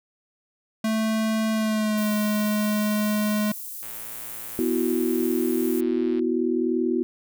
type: tone with pitch glide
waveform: square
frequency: 220 to 210.6 Hz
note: A3 to G#3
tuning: 0 to +24 cents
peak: -22 dBFS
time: 0.84-3.52 s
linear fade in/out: 5 ms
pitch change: -76 cents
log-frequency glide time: 1.52-2.13 s
type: high-pass noise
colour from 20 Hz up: white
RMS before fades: -36 dBFS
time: 1.97-5.81 s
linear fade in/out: 10 ms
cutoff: 11000 Hz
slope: 12 dB/octave
type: click train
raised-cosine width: 0.3 ms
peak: -28 dBFS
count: 268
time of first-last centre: 3.83-6.193 s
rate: 113 Hz
type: chord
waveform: sine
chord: B suspended fourth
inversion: none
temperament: equal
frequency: 246.9 / 329.6 / 370 Hz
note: B3 / E4 / F#4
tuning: 0 / 0 / 0 cents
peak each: -25 dBFS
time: 4.59-7.03 s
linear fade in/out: 0 ms
effects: none